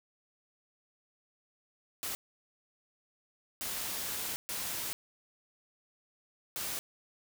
white noise bursts at uneven times, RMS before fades -37 dBFS, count 4, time 2.03-2.15 / 3.61-4.36 / 4.49-4.93 / 6.56-6.79 s, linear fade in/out 0 ms, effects none

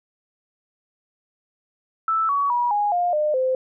sine tone with pitch steps, 1318.5 / 1128.1 / 965.2 / 825.8 / 706.6 / 604.5 / 517.2 Hz, E6 / C#6 / B5 / G#5 / F5 / D5 / C5, 0 / +30 / -40 / -10 / +20 / +50 / -20 cents, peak -18 dBFS, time 2.08-3.55 s, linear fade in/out 2 ms, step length 210 ms, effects none

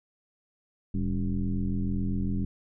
sine tone with frequency modulation, 110 Hz, A2, in tune, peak -25 dBFS, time 0.94-2.45 s, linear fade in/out 5 ms, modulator 87.3 Hz, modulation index 1.7, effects none

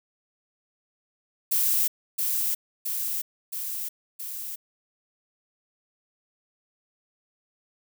violet noise with echo, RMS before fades -23 dBFS, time 1.51-1.88 s, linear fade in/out 10 ms, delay 670 ms, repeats 4, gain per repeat -3 dB, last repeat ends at 4.56 s, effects none

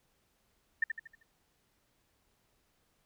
sine tone with echo, 1800 Hz, A6, 39 cents sharp, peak -24 dBFS, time 0.82-0.84 s, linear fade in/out 5 ms, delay 78 ms, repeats 5, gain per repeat -7 dB, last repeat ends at 1.23 s, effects pink hiss -74 dBFS RMS until 3.05 s

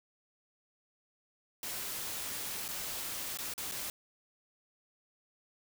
white noise with dropouts, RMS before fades -39 dBFS, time 1.63-3.9 s, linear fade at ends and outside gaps 1 ms, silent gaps 2.68-2.687 / 3.373-3.387 / 3.538-3.579 / 3.714-3.72 s, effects none

